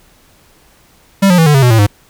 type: tone with pitch steps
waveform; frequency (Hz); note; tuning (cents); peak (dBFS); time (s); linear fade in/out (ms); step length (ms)
square; 196 / 178.7 / 162.92 / 148.54 / 135.43 / 123.47 / 112.57 / 102.63; G3 / F3 / E3 / D3 / C#3 / B2 / A2 / G#2; 0 / +40 / -20 / +20 / -40 / 0 / +40 / -20; -6; 1.22-1.868; 10; 81
effects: pink hiss -48 dBFS RMS until 2.09 s